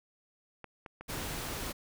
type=clicks; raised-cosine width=0.5 ms; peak=-29 dBFS; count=7; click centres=0.643 / 0.862 / 1.01 / 1.136 / 1.217 / 1.337 / 1.47 s
type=noise; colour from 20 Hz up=pink; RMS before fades=-38 dBFS; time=1.08-1.73 s; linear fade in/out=20 ms
effects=none